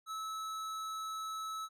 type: tone with hard clipping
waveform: sine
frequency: 1300 Hz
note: E6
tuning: 24 cents flat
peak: -40 dBFS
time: 0.06-1.69 s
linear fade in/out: 50 ms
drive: 15 dB
effects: none